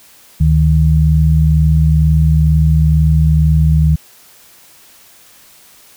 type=tone pair together; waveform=sine; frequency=73.42 / 155.57 Hz; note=D2 / D#3; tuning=0 / 0 cents; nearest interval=octave + minor second; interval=1300 cents; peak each=-10 dBFS; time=0.4-3.96 s; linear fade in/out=10 ms; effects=white hiss -44 dBFS RMS until 5.96 s